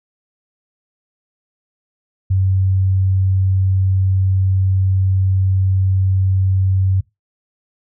sine tone, 95 Hz, F#2, 46 cents sharp, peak -12 dBFS, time 2.3-7.01 s, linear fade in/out 10 ms, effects noise-tail reverb RT60 0.2 s tail -21 dB re dry

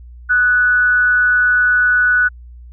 sine tone with amplitude modulation, 1480 Hz, F#6, in tune, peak -8 dBFS, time 0.29-2.29 s, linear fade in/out 20 ms, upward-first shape sine, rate 232 Hz, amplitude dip 40%, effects added 60 Hz sine -34 dBFS peak until 2.72 s

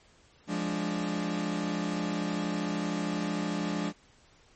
40% pulse chord, D diminished, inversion first, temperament equal, 174.61 / 207.7 / 293.7 Hz, F3 / Ab3 / D4, 0 / 0 / 0 cents, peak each -33 dBFS, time 0.47-3.93 s, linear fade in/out 50 ms, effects pink hiss -61 dBFS RMS until 4.55 s + MP3 32 kbps

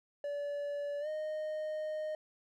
triangle tone with pitch glide, 576 to 617.3 Hz, D5 to D#5, -34 to -14 cents, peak -33 dBFS, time 0.24-2.15 s, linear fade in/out 2 ms, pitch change +120 cents, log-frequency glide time 1-1.08 s, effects none

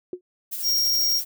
sine tone with exponential decay, 361.9 Hz, F#4, 38 cents flat, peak -23 dBFS, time 0.13-0.21 s, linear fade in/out 2 ms, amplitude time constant 16 ms
violet noise with tremolo, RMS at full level -29 dBFS, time 0.51-1.25 s, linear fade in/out 20 ms, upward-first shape triangle, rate 12 Hz, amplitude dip 40%
square tone, 5588 Hz, F8, in tune, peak -20 dBFS, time 0.62-1.22 s, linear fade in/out 50 ms
effects none

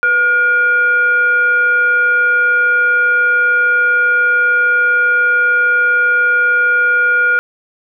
sine tone with frequency modulation, 1427 Hz, F6, 37 cents sharp, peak -9 dBFS, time 0.03-7.39 s, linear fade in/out 0 ms, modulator 933 Hz, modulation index 0.34, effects none

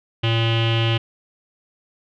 square tone with low-pass filter, 114.3 Hz, A#2, 34 cents flat, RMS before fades -19 dBFS, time 0.23-0.98 s, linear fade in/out 10 ms, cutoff 3000 Hz, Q 7.9, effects none

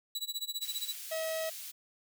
sawtooth tone with tremolo, 3928 Hz, B7, 10 cents flat, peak -29 dBFS, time 0.15-0.93 s, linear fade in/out 2 ms, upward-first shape sine, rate 15 Hz, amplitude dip 95%
white high-pass noise, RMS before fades -44 dBFS, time 0.61-1.72 s, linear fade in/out 20 ms, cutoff 2600 Hz, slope 12 dB/octave
45% pulse tone, 642 Hz, E5, 46 cents flat, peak -33 dBFS, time 1.11-1.5 s, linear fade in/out 10 ms
effects none

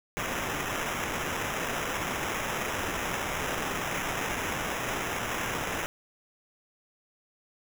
blue noise with sample-and-hold, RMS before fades -32 dBFS, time 0.17-5.86 s, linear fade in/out 0 ms, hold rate 4410 Hz, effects none

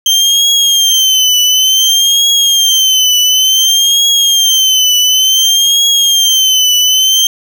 30% pulse tone with vibrato, 3136 Hz, G7, in tune, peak -4 dBFS, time 0.06-7.27 s, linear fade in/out 2 ms, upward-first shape triangle, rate 0.56 Hz, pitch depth 96 cents each way, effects none

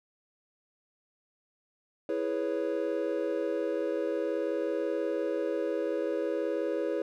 triangle chord, C# minor seventh, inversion first, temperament equal, 329.6 / 415.3 / 493.9 / 554.4 Hz, E4 / G#4 / B4 / C#5, 0 / 0 / 0 / 0 cents, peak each -32 dBFS, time 2.09-7.02 s, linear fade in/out 2 ms, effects none

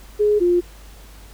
sine tone pair in turn, 418.2 / 351.7 Hz, G#4 / F4, +12 / +12 cents, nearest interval minor third, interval 300 cents, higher first, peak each -13 dBFS, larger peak neither, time 0.19-0.4 / 0.4-0.61 s, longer neither, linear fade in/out 20 ms, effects added 50 Hz sine -40 dBFS peak until 1.33 s + pink hiss -47 dBFS RMS until 1.33 s

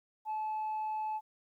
sine tone, 864 Hz, A5, 32 cents flat, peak -31 dBFS, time 0.25-1.21 s, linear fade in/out 50 ms, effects tanh soft clip ceiling -31 dBFS + 12-bit

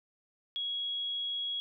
sine tone, 3322 Hz, G#7, in tune, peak -32 dBFS, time 0.56-1.6 s, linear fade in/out 0 ms, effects none

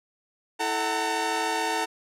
sawtooth tone cluster, 327.8 / 437.7 / 748 / 909 Hz, E4 / A4 / F#5 / A#5, -10 / -9 / +19 / -44 cents, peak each -30 / -28 / -27 / -24 dBFS, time 0.59-1.86 s, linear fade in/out 20 ms, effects low-pass 10000 Hz 12 dB/octave

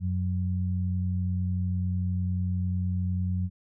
sine tone pair together, 91.3 / 182.44 Hz, F#2 / F#3, -23 / -24 cents, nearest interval octave, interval 1199 cents, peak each -26 / -31 dBFS, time 0-3.5 s, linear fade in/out 50 ms, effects none

